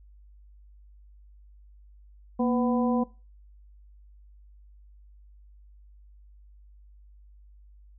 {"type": "harmonic tone with a mistuned harmonic", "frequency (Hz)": 249.8, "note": "B3", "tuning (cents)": 20, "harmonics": [1, 2, 3, 4], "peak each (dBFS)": [-23, -29, -33, -35], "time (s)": [2.39, 3.04], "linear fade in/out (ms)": 10, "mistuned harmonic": 1, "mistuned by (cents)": -93, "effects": ["noise-tail reverb RT60 0.3 s tail -20 dB re dry", "added 50 Hz sine -50 dBFS peak until 7.98 s"]}